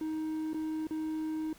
triangle tone with dropouts, 313.7 Hz, D#4, 14 cents sharp, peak -30 dBFS, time 0.01-1.53 s, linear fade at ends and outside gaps 2 ms, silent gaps 0.533-0.544 / 0.87-0.908 s, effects pink hiss -58 dBFS RMS until 1.58 s

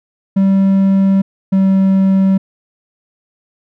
triangle tone pair in turn, 194 / 192.22 Hz, G3 / G3, -18 / -34 cents, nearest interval unison, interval 16 cents, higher first, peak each -6 dBFS, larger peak neither, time 0.36-1.22 / 1.52-2.38 s, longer neither, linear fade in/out 10 ms, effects none

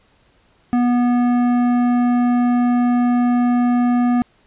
triangle tone with tanh clipping, 243.7 Hz, B3, 23 cents flat, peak -15 dBFS, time 0.73-4.22 s, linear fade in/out 0 ms, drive 17 dB, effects pink hiss -57 dBFS RMS until 4.46 s + resampled to 8000 Hz

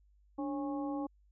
harmonic tone with a mistuned harmonic, 273.9 Hz, C#4, 21 cents flat, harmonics 1 / 2 / 3 / 4, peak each -35 / -43 / -43 / -48 dBFS, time 0.38-1.07 s, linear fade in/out 10 ms, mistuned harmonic 1, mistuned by +100 cents, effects added 50 Hz sine -63 dBFS peak until 1.31 s

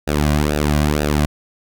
sawtooth tone with flanger, 74.3 Hz, D2, 21 cents sharp, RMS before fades -17 dBFS, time 0.07-1.26 s, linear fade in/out 10 ms, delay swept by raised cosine 0.92 to 2.32 ms, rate 2.1 Hz, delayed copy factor -0.8, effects none

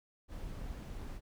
brown noise, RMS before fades -43 dBFS, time 0.28-1.21 s, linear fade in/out 50 ms, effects none

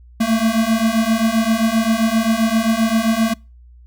square beating tone pair, 220 / 227.6 Hz, A3 / A#3, 0 / -41 cents, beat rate 7.6 Hz, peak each -19 / -17 dBFS, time 0.2-3.34 s, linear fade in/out 10 ms, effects noise-tail reverb RT60 0.3 s tail -26 dB re dry + added 60 Hz sine -41 dBFS peak until 3.86 s

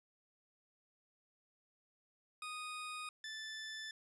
20% pulse tone pair in turn, 1241 / 1755 Hz, D#6 / A6, -5 / -5 cents, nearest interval tritone, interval 600 cents, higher second, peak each -38 / -39 dBFS, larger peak first, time 2.42-3.09 / 3.24-3.91 s, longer neither, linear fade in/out 2 ms, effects resampled to 24000 Hz

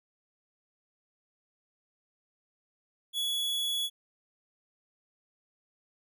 45% pulse tone, 3383 Hz, G#7, 31 cents sharp, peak -29 dBFS, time 3.13-3.9 s, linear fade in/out 50 ms, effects none

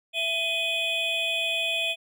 triangle tone cluster, 665 / 2502 / 3137 / 3415 Hz, E5 / D#7 / G7 / G#7, +15 / +9 / +1 / +48 cents, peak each -32 / -26 / -31 / -28 dBFS, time 0.13-1.96 s, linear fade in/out 50 ms, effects none

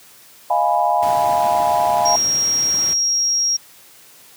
sine chord, F half-diminished seventh, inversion third, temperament equal, 622.3 / 698.5 / 830.6 / 987.8 Hz, Eb5 / F5 / Ab5 / Cb6, 0 / 0 / 0 / 0 cents, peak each -23 / -18 / -18 / -21 dBFS, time 0.5-2.16 s, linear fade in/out 5 ms
pink noise, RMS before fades -31 dBFS, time 1.02-2.94 s, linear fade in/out 10 ms
sine tone, 5610 Hz, F8, 7 cents sharp, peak -15 dBFS, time 2.05-3.57 s, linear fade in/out 10 ms
effects white hiss -46 dBFS RMS until 4.36 s + high-pass 100 Hz 12 dB/octave

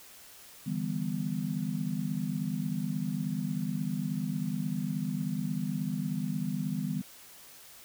sine chord, E minor seventh, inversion third, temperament just, 148.33 / 164.81 / 197.78 / 247.2 Hz, D3 / E3 / G3 / B3, +18 / 0 / +16 / +2 cents, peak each -37 / -35 / -34 / -36 dBFS, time 0.66-7.02 s, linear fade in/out 10 ms, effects white hiss -52 dBFS RMS until 7.84 s

